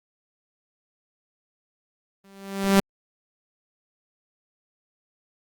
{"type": "tone with exponential growth", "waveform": "sawtooth", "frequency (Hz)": 196, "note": "G3", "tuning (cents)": 0, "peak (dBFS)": -9, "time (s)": [2.24, 2.8], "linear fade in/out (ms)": 5, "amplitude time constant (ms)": 120, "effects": ["Opus 32 kbps"]}